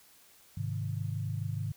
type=chord; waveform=sine; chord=Ab major; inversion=none; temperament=equal; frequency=103.83 / 130.81 / 155.56 Hz; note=Ab2 / C3 / Eb3; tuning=0 / 0 / 0 cents; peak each=-34 / -37 / -38 dBFS; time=0.57-1.72 s; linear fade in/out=5 ms; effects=white hiss -60 dBFS RMS until 1.76 s